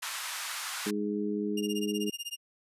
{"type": "band-pass noise", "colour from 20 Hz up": "pink", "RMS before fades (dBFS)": -37, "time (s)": [0.02, 0.91], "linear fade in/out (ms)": 10, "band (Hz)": [1000, 13000], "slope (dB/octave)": 24}
{"type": "harmonic tone", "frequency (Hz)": 103.7, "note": "G#2", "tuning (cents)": -2, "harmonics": [2, 3, 4], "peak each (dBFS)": [-32, -34, -34], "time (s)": [0.86, 2.1], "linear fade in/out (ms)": 5}
{"type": "tone with tremolo", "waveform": "sawtooth", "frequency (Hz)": 2822, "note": "F7", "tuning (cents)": 17, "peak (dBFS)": -30, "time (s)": [1.57, 2.37], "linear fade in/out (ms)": 5, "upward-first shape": "sine", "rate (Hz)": 16, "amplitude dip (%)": 100}
{"effects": ["resampled to 32000 Hz"]}